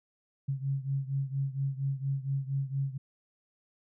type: beating tone pair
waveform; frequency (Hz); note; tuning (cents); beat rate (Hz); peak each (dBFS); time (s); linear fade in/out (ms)
sine; 135.6 / 139.9; C#3 / C#3; -38 / +16; 4.3; -31 / -34; 0.48-2.98; 10
effects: none